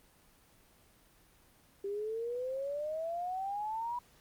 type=exponential sweep; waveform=sine; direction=up; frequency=393.1 to 981 Hz; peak=-34 dBFS; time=1.84-3.99 s; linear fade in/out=5 ms; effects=pink hiss -64 dBFS RMS until 4.2 s + Opus 24 kbps